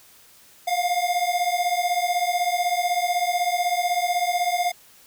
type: beating tone pair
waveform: square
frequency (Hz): 700 / 716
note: F5 / F5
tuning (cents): +4 / +43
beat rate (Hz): 16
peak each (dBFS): -25 / -24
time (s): 0.67-4.72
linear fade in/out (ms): 10
effects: white hiss -52 dBFS RMS until 5.06 s